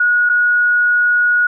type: tone with dropouts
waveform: sine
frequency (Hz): 1453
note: F#6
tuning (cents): -32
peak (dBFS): -10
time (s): 0-1.47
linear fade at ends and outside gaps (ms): 5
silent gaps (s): 0.292-0.296
effects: none